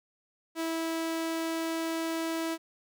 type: tone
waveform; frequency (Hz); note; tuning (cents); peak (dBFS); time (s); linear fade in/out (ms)
sawtooth; 326.9; E4; -14; -26; 0.55-2.58; 50
effects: none